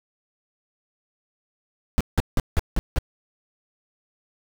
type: noise bursts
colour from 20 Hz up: brown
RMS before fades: -18 dBFS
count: 6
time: 1.98-2.986 s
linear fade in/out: 0 ms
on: 26 ms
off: 170 ms
effects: none